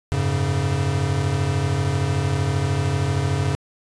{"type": "chord", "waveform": "square", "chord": "F# suspended second", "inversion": "none", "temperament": "equal with one note detuned", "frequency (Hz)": [90.75, 103.83, 138.59], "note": ["F#2", "G#2", "C#3"], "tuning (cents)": [-33, 0, 0], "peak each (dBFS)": [-25, -26, -23], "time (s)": [0.12, 3.55], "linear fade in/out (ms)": 0, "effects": ["resampled to 22050 Hz"]}